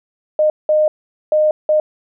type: tone bursts at uneven times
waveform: sine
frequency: 613 Hz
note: D#5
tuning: 26 cents flat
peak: -10 dBFS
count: 4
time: 0.39-0.5 / 0.69-0.88 / 1.32-1.51 / 1.69-1.8 s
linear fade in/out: 2 ms
effects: none